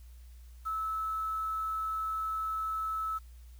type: tone with quantisation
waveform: sine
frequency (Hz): 1304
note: E6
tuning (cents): -19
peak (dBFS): -31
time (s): 0.65-3.19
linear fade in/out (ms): 20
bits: 9
effects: added 60 Hz sine -48 dBFS peak until 3.59 s + white hiss -66 dBFS RMS until 3.59 s